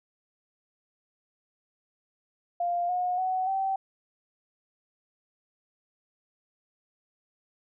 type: tone with pitch steps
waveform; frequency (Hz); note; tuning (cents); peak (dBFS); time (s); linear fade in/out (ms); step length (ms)
sine; 698.5 / 722.3 / 746.9 / 772.4; F5 / F#5 / F#5 / G5; 0 / -42 / +16 / -26; -25; 2.6-3.76; 5; 290
effects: none

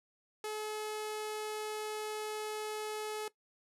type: tone with low-pass filter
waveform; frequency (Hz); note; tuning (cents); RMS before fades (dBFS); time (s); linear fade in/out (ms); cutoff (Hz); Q
sawtooth; 427.8; A4; -49; -39; 0.44-3.28; 2; 11000; 1.4
effects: noise-tail reverb RT60 0.1 s tail -18 dB re dry

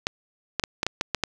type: clicks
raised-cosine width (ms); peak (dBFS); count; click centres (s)
0.2; -6; 8; 0.069 / 0.597 / 0.638 / 0.831 / 0.866 / 1.011 / 1.147 / 1.237
effects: none

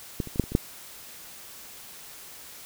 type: clicks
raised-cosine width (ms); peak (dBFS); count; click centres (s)
3; -14 / -25 / -23 / -7 / -25 / -22 / -6; 7; 0.202 / 0.273 / 0.359 / 0.397 / 0.439 / 0.52 / 0.551
effects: white hiss -45 dBFS RMS until 2.65 s

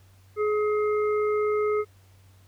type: harmonic tone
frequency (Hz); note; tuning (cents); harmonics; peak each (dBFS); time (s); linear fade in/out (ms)
422; G#4; +28; 1 / 3 / 5; -22 / -31 / -38; 0.36-1.85; 50
effects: added 95 Hz sine -53 dBFS peak until 2.47 s + pink hiss -62 dBFS RMS until 2.47 s

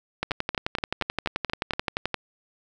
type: two click trains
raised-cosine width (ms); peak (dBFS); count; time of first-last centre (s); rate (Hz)
0.3; -11 / -9; 7 / 23; 0.31-1.735 / 0.23-2.143; 4.21 / 11.5
effects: none

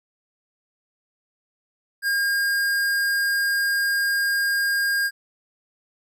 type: tone with hard clipping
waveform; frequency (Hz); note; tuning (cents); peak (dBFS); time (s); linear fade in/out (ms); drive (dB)
sine; 1616; G#6; -48; -21; 2.02-5.11; 50; 18
effects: none

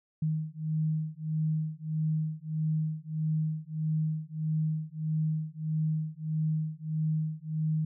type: beating tone pair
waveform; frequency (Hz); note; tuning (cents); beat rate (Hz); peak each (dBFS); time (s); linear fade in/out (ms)
sine; 155.56 / 157.16; D#3 / D#3; 0 / +18; 1.6; -31; 0.22-7.85; 5
effects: none

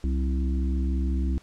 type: harmonic tone with a mistuned harmonic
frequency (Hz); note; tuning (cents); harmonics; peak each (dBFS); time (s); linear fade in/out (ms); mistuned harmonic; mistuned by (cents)
66; C2; +16; 1 / 3 / 4 / 5; -23 / -33 / -35 / -37; 0.04-1.38; 0; 3; -75
effects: pink hiss -56 dBFS RMS until 1.42 s + low-pass 8000 Hz 12 dB/octave

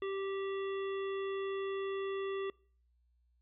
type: harmonic tone with a mistuned harmonic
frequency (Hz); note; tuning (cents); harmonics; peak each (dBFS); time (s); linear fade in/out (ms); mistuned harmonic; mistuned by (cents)
390.4; G4; -7; 1 / 3 / 5 / 7 / 9; -35 / -45 / -49 / -52 / -54; 0.02-2.5; 2; 9; -45
effects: noise-tail reverb RT60 0.5 s tail -25 dB re dry + added 60 Hz sine -69 dBFS peak until 3.41 s

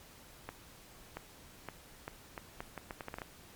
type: accelerating click train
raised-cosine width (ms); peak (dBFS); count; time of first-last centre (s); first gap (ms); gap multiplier
0.5; -25; 13; 0.49-3.218; 680; 0.76
effects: pink hiss -56 dBFS RMS until 3.55 s + MP3 96 kbps

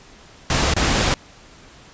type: noise with dropouts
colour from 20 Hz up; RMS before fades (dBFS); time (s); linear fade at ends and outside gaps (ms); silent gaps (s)
pink; -18; 0.5-1.14; 1; 0.738-0.765
effects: pink hiss -46 dBFS RMS until 1.93 s + resampled to 16000 Hz

